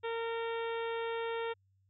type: harmonic tone with a mistuned harmonic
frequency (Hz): 459.3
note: A#4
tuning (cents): -26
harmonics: 1 / 2 / 3 / 4 / 5 / 6 / 7 / 8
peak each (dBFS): -35 / -41 / -45 / -47 / -49 / -51 / -52 / -53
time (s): 0.03-1.54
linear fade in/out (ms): 20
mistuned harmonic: 8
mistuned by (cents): -16
effects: added 96 Hz sine -68 dBFS peak until 1.89 s